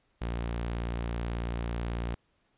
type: tone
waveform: sawtooth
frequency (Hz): 58.27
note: A#1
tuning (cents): 0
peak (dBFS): -27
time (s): 0.21-2.15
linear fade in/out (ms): 10
effects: pink hiss -72 dBFS RMS until 2.57 s + resampled to 8000 Hz